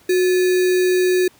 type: tone with sample-and-hold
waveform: sine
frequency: 365.5 Hz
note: F#4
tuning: 21 cents flat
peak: -13 dBFS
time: 0.09-1.28 s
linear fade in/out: 5 ms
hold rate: 2100 Hz
effects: pink hiss -52 dBFS RMS until 1.39 s + high-pass 80 Hz 12 dB/octave